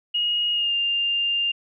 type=tone with pitch glide; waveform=sine; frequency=2877 to 2800 Hz; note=F#7 to F7; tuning=-49 to +4 cents; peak=-20 dBFS; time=0.14-1.52 s; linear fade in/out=10 ms; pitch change=-47 cents; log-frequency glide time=0.52-0.74 s; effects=none